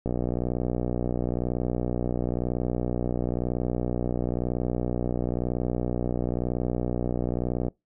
click train, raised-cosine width 2 ms, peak -14 dBFS, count 466, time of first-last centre 0.06-7.683 s, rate 61 Hz, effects noise-tail reverb RT60 0.2 s tail -25 dB re dry

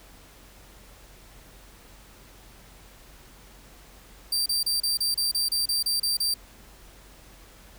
sawtooth tone bursts, 4690 Hz, D8, 3 cents flat, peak -20 dBFS, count 12, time 4.32-6.341 s, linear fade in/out 5 ms, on 140 ms, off 31 ms, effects added 46 Hz sine -52 dBFS peak until 7.78 s + pink hiss -52 dBFS RMS until 7.78 s

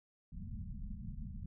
pink low-pass noise, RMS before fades -44 dBFS, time 0.32-1.46 s, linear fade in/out 5 ms, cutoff 230 Hz, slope 96 dB/octave, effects none

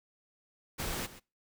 pink noise with echo, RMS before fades -36 dBFS, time 0.78-1.07 s, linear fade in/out 20 ms, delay 130 ms, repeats 1, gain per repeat -15 dB, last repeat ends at 1.2 s, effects noise-tail reverb RT60 0.3 s tail -23 dB re dry

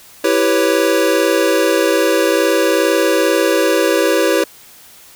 square chord, C# half-diminished seventh, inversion first, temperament equal, 329.6 / 392 / 493.9 / 554.4 Hz, E4 / G4 / B4 / C#5, 0 / 0 / 0 / 0 cents, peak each -18 dBFS, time 0.24-4.44 s, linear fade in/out 5 ms, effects white hiss -42 dBFS RMS until 5.15 s

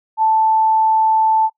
sine tone, 880 Hz, A5, in tune, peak -11 dBFS, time 0.17-1.5 s, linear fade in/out 50 ms, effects noise-tail reverb RT60 0.1 s tail -19 dB re dry

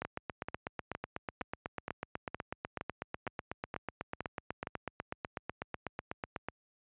two click trains, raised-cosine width 0.5 ms, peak -22 / -21 dBFS, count 11 / 53, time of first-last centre 0.02-4.671 / 0.05-6.486 s, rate 2.15 / 8.08 Hz, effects high-pass 60 Hz 12 dB/octave + resampled to 8000 Hz

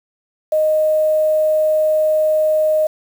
sine tone with quantisation, 620 Hz, D#5, 6 cents flat, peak -12 dBFS, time 0.52-2.87 s, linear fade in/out 5 ms, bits 6, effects none

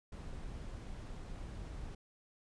brown noise, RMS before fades -45 dBFS, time 0.12-1.95 s, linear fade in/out 5 ms, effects resampled to 22050 Hz

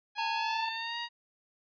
10% pulse tone with pitch glide, 831 to 943.6 Hz, G#5 to A#5, +1 to +21 cents, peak -25 dBFS, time 0.15-1.09 s, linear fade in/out 50 ms, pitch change +220 cents, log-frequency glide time 0.32-0.98 s
square tone, 904 Hz, A5, 47 cents sharp, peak -32 dBFS, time 0.18-0.69 s, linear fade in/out 5 ms
effects resampled to 11025 Hz

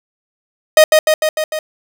45% pulse tone with echo, 622.3 Hz, D#5, in tune, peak -3 dBFS, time 0.77-0.84 s, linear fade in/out 2 ms, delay 150 ms, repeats 5, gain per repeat -3 dB, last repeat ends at 1.59 s, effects none

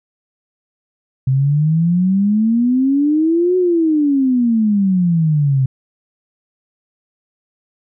sine exponential two-way sweep, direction up then down, 129.3 to 370.1 to 129.3 Hz, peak -11 dBFS, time 1.27-5.66 s, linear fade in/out 5 ms, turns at 3.57 s, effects none

